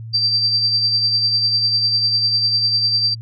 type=tone with tremolo; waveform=sine; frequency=4687 Hz; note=D8; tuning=4 cents flat; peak=-12 dBFS; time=0.13-3.15 s; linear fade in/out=20 ms; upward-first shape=triangle; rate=10 Hz; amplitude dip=50%; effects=added 113 Hz sine -29 dBFS peak until 3.21 s